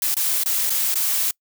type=noise with dropouts; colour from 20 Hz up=blue; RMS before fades=-21 dBFS; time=0.02-1.31 s; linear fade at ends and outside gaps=2 ms; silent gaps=0.143-0.167 / 0.436-0.459 / 0.697-0.703 / 0.943-0.955 s; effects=noise-tail reverb RT60 0.1 s tail -26 dB re dry